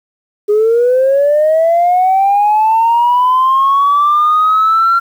sine linear sweep, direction up, 409.3 to 1376 Hz, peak -6 dBFS, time 0.48-5 s, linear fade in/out 20 ms, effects tanh soft clip ceiling -4 dBFS + 7-bit

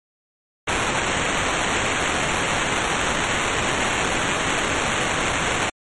violet noise with sample-and-hold, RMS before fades -22 dBFS, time 0.67-5.7 s, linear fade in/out 10 ms, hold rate 4900 Hz, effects MP3 48 kbps

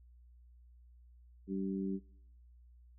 harmonic tone, 96.7 Hz, G2, 23 cents flat, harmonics 2 / 3 / 4, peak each -36 / -40 / -42 dBFS, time 1.47-2 s, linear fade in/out 50 ms, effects noise-tail reverb RT60 0.8 s tail -23 dB re dry + added 60 Hz sine -57 dBFS peak until 2.98 s

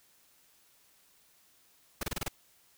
pink noise bursts, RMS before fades -33 dBFS, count 6, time 2.01-2.283 s, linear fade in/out 5 ms, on 23 ms, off 27 ms, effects white hiss -65 dBFS RMS until 2.77 s

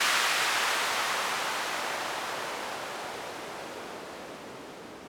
violet noise with low-pass filter sweep, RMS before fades -32 dBFS, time 0-5.08 s, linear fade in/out 10 ms, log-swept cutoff 1600 to 330 Hz, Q 0.85, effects none

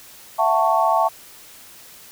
sine chord, F# minor seventh, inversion third, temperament just, 666 / 740 / 888 / 1110 Hz, E5 / F#5 / A5 / C#6, +18 / 0 / +16 / +2 cents, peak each -20 / -22 / -19 / -21 dBFS, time 0.38-1.09 s, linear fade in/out 20 ms, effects white hiss -44 dBFS RMS until 2.11 s

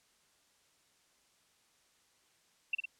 sine tone with echo, 2703 Hz, E7, 43 cents sharp, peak -28 dBFS, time 2.73-2.75 s, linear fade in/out 5 ms, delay 53 ms, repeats 2, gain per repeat -4 dB, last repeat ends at 2.856 s, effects white hiss -70 dBFS RMS until 2.99 s + low-pass 9000 Hz 12 dB/octave

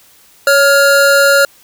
square tone pair together, 558 / 1406 Hz, C#5 / F6, +11 / +11 cents, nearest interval octave + major third, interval 1600 cents, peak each -10 dBFS, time 0.47-1.45 s, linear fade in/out 2 ms, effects white hiss -46 dBFS RMS until 1.63 s

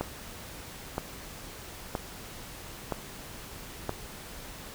click train, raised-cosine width 1 ms, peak -15 dBFS, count 5, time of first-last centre 0.01-3.893 s, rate 1.03 Hz, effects pink hiss -44 dBFS RMS until 4.74 s

